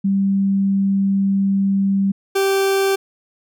sine / 40% pulse tone pair in turn, 196 / 389.9 Hz, G3 / G4, 0 / -9 cents, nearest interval octave, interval 1191 cents, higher second, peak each -14 dBFS, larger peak neither, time 0.04-2.12 / 2.35-2.96 s, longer first, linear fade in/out 10 ms, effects none

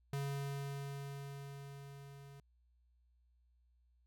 square tone with level ramp, 139.8 Hz, C#3, 15 cents sharp, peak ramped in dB -37 to -54 dBFS, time 0.13-2.4 s, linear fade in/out 2 ms, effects added 60 Hz sine -69 dBFS peak until 4.06 s

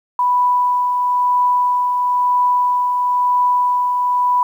sine tone with tremolo, 987.8 Hz, B5, in tune, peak -11 dBFS, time 0.19-4.43 s, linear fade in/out 2 ms, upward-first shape triangle, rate 1 Hz, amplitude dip 35%, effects 8-bit

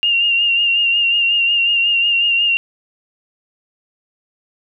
sine tone with vibrato, 2794 Hz, F7, in tune, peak -12 dBFS, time 0.03-2.57 s, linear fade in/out 0 ms, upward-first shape sine, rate 5.5 Hz, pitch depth 34 cents each way, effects none

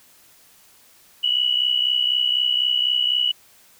sine tone pair together, 2896 / 2960 Hz, F#7 / F#7, -38 / 0 cents, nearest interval unison, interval 38 cents, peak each -22 / -19 dBFS, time 1.23-3.32 s, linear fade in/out 10 ms, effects white hiss -53 dBFS RMS until 3.79 s

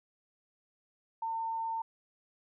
sine tone, 904 Hz, A5, 47 cents sharp, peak -32 dBFS, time 1.22-1.82 s, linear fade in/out 5 ms, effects none

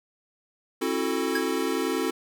square chord, F# half-diminished seventh, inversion second, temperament equal with one note detuned, 268.2 / 329.6 / 370 / 440 Hz, C4 / E4 / F#4 / A4, +43 / 0 / 0 / 0 cents, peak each -31 dBFS, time 0.81-2.11 s, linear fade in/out 10 ms
square tone with exponential decay, 1648 Hz, G#6, 14 cents flat, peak -24 dBFS, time 1.35-1.47 s, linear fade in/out 5 ms, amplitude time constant 26 ms
effects none

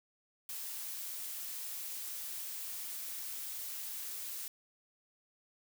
blue noise, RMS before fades -42 dBFS, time 0.49-4.48 s, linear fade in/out 2 ms, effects none

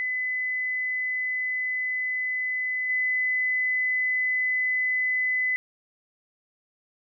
sine tone with level steps, 2012 Hz, B6, 32 cents sharp, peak -25 / -22 dBFS, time 0-5.56 s, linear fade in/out 0 ms, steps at 2.89 s, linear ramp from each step 10 ms, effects none

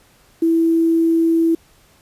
sine tone with quantisation, 329.6 Hz, E4, in tune, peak -12 dBFS, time 0.42-1.55 s, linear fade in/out 5 ms, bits 7, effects pink hiss -53 dBFS RMS until 2.01 s + resampled to 32000 Hz

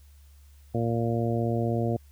harmonic tone, 116.3 Hz, A#2, 4 cents flat, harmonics 1 / 2 / 3 / 4 / 5 / 6, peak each -27 / -30 / -32 / -33 / -34 / -35 dBFS, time 0.74-1.97 s, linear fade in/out 10 ms, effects added 71 Hz sine -50 dBFS peak until 2.11 s + white hiss -64 dBFS RMS until 2.11 s

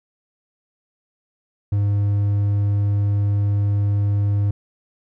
triangle tone, 101.7 Hz, G#2, 36 cents flat, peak -14 dBFS, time 1.72-4.51 s, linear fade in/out 5 ms, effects none

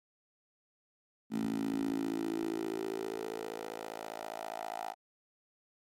10% pulse tone with high-pass filter sweep, 55 Hz, A1, in tune, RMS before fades -37 dBFS, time 1.3-4.95 s, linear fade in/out 50 ms, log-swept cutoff 230 to 750 Hz, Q 5.6, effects MP3 64 kbps

